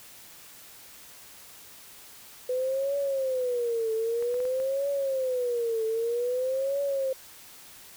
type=tone with vibrato; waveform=sine; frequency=500 Hz; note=B4; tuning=21 cents sharp; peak=-25 dBFS; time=2.49-7.13 s; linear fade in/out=5 ms; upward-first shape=triangle; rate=0.52 Hz; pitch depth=220 cents each way
type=clicks; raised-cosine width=0.5 ms; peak=-30 dBFS; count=5; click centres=4.225 / 4.342 / 4.403 / 4.453 / 4.601 s
effects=white hiss -49 dBFS RMS until 7.96 s